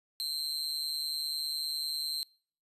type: tone with amplitude modulation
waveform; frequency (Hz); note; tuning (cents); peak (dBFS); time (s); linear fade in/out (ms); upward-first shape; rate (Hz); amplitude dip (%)
40% pulse; 4133; C8; -22; -27; 0.2-2.23; 0; sine; 150; 90
effects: noise-tail reverb RT60 0.5 s tail -25 dB re dry + resampled to 32000 Hz